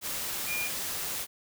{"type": "tone in noise", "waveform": "sine", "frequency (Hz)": 2414, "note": "D7", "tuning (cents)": 47, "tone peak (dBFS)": -31, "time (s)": [0.46, 0.7], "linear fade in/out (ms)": 50, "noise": "white", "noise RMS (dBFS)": -34, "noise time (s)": [0.01, 1.27], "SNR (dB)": 0, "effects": []}